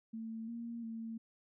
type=tone with pitch steps; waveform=sine; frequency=224.3 / 233.4 / 226.1 Hz; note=A3 / A#3 / A3; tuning=+34 / +2 / +47 cents; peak=-40 dBFS; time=0.13-1.18 s; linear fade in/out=10 ms; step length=350 ms; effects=none